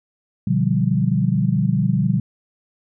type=chord; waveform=sine; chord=G dominant seventh; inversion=first; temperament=just; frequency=122.5 / 147 / 176.4 / 196 Hz; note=B2 / D3 / F3 / G3; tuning=-14 / +2 / +18 / 0 cents; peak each=-21 dBFS; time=0.47-2.2 s; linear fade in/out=5 ms; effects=none